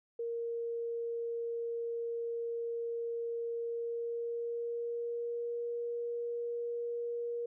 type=tone with pitch glide; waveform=sine; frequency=466.2 to 473.3 Hz; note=A#4 to A#4; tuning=0 to +26 cents; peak=-34 dBFS; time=0.19-7.46 s; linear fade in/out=5 ms; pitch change=+26 cents; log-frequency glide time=3.57-5.61 s; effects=none